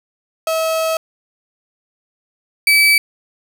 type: tone pair in turn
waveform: 35% pulse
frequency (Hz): 645 / 2299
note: E5 / D7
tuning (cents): -38 / -37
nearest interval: octave + minor seventh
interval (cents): 2201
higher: second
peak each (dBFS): -14 / -7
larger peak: second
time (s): 0.47-0.97 / 2.67-2.98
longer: first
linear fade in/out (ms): 2
effects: none